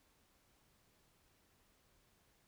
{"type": "silence", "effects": ["pink hiss -73 dBFS RMS until 2.47 s"]}